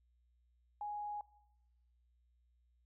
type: tone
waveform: sine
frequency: 830.6 Hz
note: G#5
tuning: in tune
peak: -39 dBFS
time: 0.81-1.21 s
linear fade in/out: 2 ms
effects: noise-tail reverb RT60 1.0 s tail -22 dB re dry + added 60 Hz sine -70 dBFS peak until 2.85 s